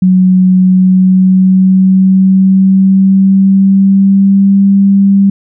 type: tone with pitch glide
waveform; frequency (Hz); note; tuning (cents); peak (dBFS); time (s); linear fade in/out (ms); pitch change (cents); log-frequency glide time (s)
sine; 185 to 197.14; F#3 to G3; 0 to +10; -3; 0.02-5.3; 5; +110; 0.59-4.63
effects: none